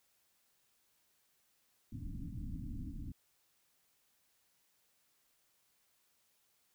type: low-pass noise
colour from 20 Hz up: pink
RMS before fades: -43 dBFS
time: 1.92-3.12 s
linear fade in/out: 5 ms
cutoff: 300 Hz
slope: 96 dB/octave
effects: white hiss -75 dBFS RMS until 6.74 s